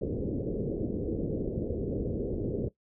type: low-pass noise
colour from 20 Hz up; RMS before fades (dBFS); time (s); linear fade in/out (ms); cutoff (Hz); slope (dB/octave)
white; -32; 0.01-2.69; 10; 490; 48
effects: noise-tail reverb RT60 0.1 s tail -17 dB re dry